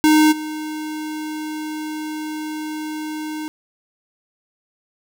square tone with level steps, 308.1 Hz, D#4, 17 cents flat, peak -11 / -26 dBFS, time 0.04-3.48 s, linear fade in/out 0 ms, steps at 0.31 s, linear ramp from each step 20 ms, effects none

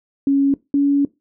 sine tone pair in turn, 277.2 / 282.4 Hz, C#4 / C#4, 0 / +32 cents, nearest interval unison, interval 32 cents, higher second, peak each -12 dBFS, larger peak neither, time 0.27-0.54 / 0.74-1.05 s, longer second, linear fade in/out 2 ms, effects noise-tail reverb RT60 0.2 s tail -19 dB re dry

